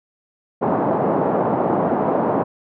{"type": "band-pass noise", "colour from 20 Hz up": "white", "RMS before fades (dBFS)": -19, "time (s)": [0.61, 2.44], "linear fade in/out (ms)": 20, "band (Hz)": [140, 850], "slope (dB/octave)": 24, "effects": []}